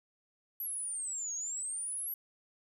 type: exponential two-way sweep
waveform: sine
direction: down then up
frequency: 11840 to 6500 to 11840 Hz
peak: -35 dBFS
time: 0.6-2.14 s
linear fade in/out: 2 ms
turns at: 1.34 s
effects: 11-bit